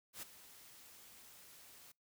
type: noise with ADSR envelope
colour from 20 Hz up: white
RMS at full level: -45 dBFS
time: 0.13-1.92 s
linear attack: 94 ms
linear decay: 11 ms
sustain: -14 dB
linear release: 6 ms
effects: noise-tail reverb RT60 0.2 s tail -26 dB re dry